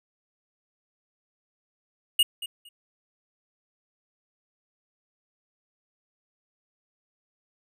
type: tone with echo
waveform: square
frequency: 2865 Hz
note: F7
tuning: 44 cents sharp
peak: -17 dBFS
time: 2.19-2.23 s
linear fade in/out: 5 ms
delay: 230 ms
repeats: 2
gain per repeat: -15 dB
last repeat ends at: 2.69 s
effects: none